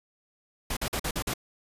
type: noise bursts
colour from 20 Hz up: pink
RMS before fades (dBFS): -30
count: 6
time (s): 0.7-1.338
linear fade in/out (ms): 5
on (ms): 68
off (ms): 46
effects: resampled to 32000 Hz